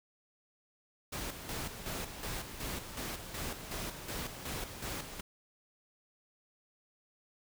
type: noise with tremolo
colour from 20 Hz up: pink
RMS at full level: -39 dBFS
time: 1.12-5.21 s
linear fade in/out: 10 ms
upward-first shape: square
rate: 2.7 Hz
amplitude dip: 55%
effects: none

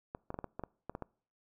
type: clicks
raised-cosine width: 1 ms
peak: -25 dBFS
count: 10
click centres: 0.149 / 0.304 / 0.343 / 0.389 / 0.443 / 0.595 / 0.637 / 0.896 / 0.951 / 1.023 s
effects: noise-tail reverb RT60 0.5 s tail -25 dB re dry

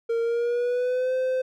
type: tone with pitch glide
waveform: triangle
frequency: 461.9 to 515.5 Hz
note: A#4 to C5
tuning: -16 to -26 cents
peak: -20 dBFS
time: 0.09-1.42 s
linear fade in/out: 10 ms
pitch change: +190 cents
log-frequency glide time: 0.21-1.14 s
effects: none

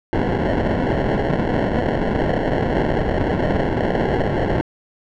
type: noise with sample-and-hold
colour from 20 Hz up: white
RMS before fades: -19 dBFS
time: 0.13-4.61 s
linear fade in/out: 0 ms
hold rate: 1225 Hz
effects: low-pass 2000 Hz 12 dB/octave

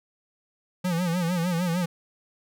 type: tone with vibrato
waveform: square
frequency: 174.1 Hz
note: F3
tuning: 5 cents flat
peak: -24 dBFS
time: 0.84-1.86 s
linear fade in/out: 10 ms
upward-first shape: sine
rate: 6.6 Hz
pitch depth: 100 cents each way
effects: none

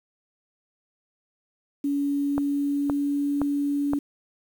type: tone with pitch glide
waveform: sine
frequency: 283.6 to 285.6 Hz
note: C#4 to D4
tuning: +40 to -48 cents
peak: -22 dBFS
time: 1.84-3.99 s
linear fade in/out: 5 ms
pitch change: +12 cents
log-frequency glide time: 2.26-3.42 s
type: click train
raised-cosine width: 1 ms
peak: -14 dBFS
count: 4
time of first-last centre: 2.38-3.934 s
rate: 1.93 Hz
effects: 8-bit

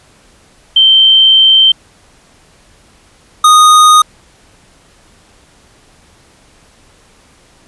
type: tone pair in turn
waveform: sine / square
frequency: 3121 / 1238.6 Hz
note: G7 / D#6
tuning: -8 / -8 cents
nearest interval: octave + major third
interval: 1600 cents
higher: first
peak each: -3 dBFS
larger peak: neither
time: 0.76-1.72 / 3.44-4.02 s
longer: first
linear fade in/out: 5 ms
effects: pink hiss -46 dBFS RMS until 7.67 s + resampled to 24000 Hz

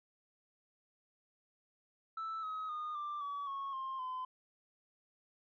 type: tone with pitch steps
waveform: sine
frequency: 1318.5 / 1271.4 / 1225.9 / 1182.1 / 1139.9 / 1099.2 / 1059.9 / 1022 Hz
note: E6 / D#6 / D#6 / D6 / C#6 / C#6 / C6 / C6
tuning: 0 / +37 / -26 / +11 / +48 / -15 / +22 / -41 cents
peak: -36 dBFS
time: 2.17-4.25 s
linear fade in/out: 5 ms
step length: 260 ms
effects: tanh soft clip ceiling -36 dBFS

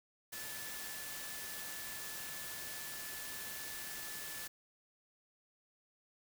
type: tone in noise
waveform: sine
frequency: 1740 Hz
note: A6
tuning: 20 cents flat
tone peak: -51 dBFS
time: 0.32-4.48 s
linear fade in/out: 10 ms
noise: white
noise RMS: -45 dBFS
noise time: 0.32-4.48 s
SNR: -9 dB
effects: none

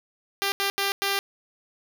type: tone bursts at uneven times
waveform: 5% pulse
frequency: 396.2 Hz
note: G4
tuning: 18 cents sharp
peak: -12 dBFS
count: 4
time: 0.42-0.52 / 0.6-0.7 / 0.78-0.92 / 1.02-1.19 s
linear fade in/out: 0 ms
effects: none

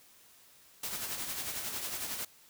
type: noise with tremolo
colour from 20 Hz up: white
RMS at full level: -36 dBFS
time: 0.83-2.25 s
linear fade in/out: 5 ms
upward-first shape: sine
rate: 11 Hz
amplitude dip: 45%
effects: white hiss -60 dBFS RMS until 2.49 s

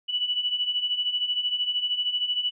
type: beating tone pair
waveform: sine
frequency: 2948 / 2961 Hz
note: F#7 / F#7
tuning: -7 / +1 cents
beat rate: 13 Hz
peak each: -30 / -25 dBFS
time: 0.08-2.51 s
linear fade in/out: 20 ms
effects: none

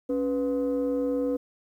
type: tone pair together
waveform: sine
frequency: 277.2 / 493.9 Hz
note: C#4 / B4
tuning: 0 / 0 cents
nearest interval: minor seventh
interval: 1000 cents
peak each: -25 dBFS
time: 0.09-1.37 s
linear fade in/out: 10 ms
effects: tanh soft clip ceiling -20 dBFS + 10-bit

